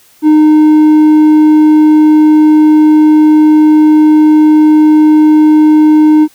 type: tone with hard clipping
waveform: sine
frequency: 306.8 Hz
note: D#4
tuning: 24 cents flat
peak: -3 dBFS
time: 0.22-6.28 s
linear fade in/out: 50 ms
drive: 3 dB
effects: white hiss -45 dBFS RMS until 6.34 s